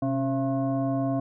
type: tone with frequency modulation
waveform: sine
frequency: 273.4 Hz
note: C#4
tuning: 24 cents flat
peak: -23 dBFS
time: 0.02-1.2 s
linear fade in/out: 5 ms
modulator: 402 Hz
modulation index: 1.1
effects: none